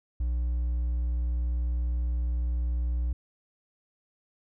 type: tone with hard clipping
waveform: triangle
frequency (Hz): 60.4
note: B1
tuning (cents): -38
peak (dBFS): -26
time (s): 0.2-3.13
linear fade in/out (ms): 5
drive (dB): 5
effects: none